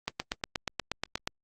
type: click train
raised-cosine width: 0.2 ms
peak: -12 dBFS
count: 11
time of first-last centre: 0.08-1.275 s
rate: 8.37 Hz
effects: Opus 24 kbps